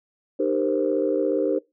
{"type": "chord", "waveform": "sine", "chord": "C minor seventh", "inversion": "first", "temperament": "equal with one note detuned", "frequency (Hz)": [304.9, 392, 466.2, 523.3], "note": ["Eb4", "G4", "Bb4", "C5"], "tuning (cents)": [-35, 0, 0, 0], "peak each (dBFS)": -25, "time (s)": [0.39, 1.59], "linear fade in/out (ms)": 10, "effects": ["noise-tail reverb RT60 0.2 s tail -21 dB re dry", "tanh soft clip ceiling -10 dBFS"]}